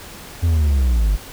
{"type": "linear sweep", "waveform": "triangle", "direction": "down", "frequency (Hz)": [86.9, 46.81], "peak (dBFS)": -11, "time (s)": [0.42, 1.17], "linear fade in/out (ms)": 20, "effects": ["pink hiss -37 dBFS RMS until 1.32 s"]}